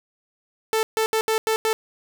sawtooth tone bursts at uneven times, 441.4 Hz, A4, 5 cents sharp, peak -15 dBFS, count 6, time 0.73-0.83 / 0.97-1.06 / 1.13-1.21 / 1.28-1.38 / 1.47-1.56 / 1.65-1.73 s, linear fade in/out 0 ms, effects none

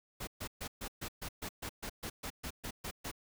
pink noise bursts, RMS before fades -41 dBFS, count 15, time 0.2-3.115 s, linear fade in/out 10 ms, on 73 ms, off 130 ms, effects none

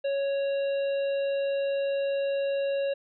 harmonic tone, 554.4 Hz, C#5, in tune, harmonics 1 / 3 / 5 / 7, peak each -25 / -44 / -42 / -47 dBFS, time 0.04-2.94 s, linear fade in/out 10 ms, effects none

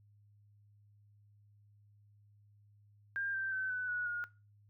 sine tone with pitch steps, 1600 / 1565.3 / 1531.3 / 1498 / 1465.5 / 1433.7 Hz, G6 / G6 / G6 / F#6 / F#6 / F6, +35 / -3 / -41 / +21 / -17 / +45 cents, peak -34 dBFS, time 3.16-4.24 s, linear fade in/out 0 ms, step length 180 ms, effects noise-tail reverb RT60 0.3 s tail -20 dB re dry + added 103 Hz sine -62 dBFS peak until 4.69 s

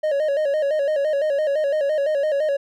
triangle tone with vibrato, 587 Hz, D5, 1 cent flat, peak -16 dBFS, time 0.03-2.57 s, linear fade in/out 10 ms, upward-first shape square, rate 5.9 Hz, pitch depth 86 cents each way, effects none

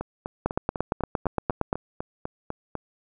two click trains, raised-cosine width 1 ms, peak -16 / -9 dBFS, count 12 / 12, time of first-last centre 0.01-2.753 / 0.46-1.729 s, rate 4.01 / 8.67 Hz, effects none

